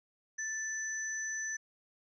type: tone pair together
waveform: sine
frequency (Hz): 1760 / 6015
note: A6 / F#8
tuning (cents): 0 / +28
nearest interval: octave + major sixth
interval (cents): 2128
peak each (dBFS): -37 / -38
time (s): 0.38-1.57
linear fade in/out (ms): 10
effects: none